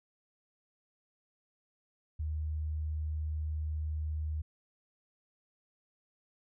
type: tone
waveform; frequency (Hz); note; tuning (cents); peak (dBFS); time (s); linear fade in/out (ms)
sine; 77.1; D#2; -15; -32; 2.19-4.42; 10
effects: none